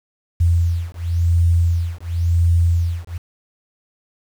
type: beating tone pair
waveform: sine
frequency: 84.7 / 85.64 Hz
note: E2 / F2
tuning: +48 / -33 cents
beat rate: 0.94 Hz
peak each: -17 dBFS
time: 0.4-3.18 s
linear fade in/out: 10 ms
effects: 7-bit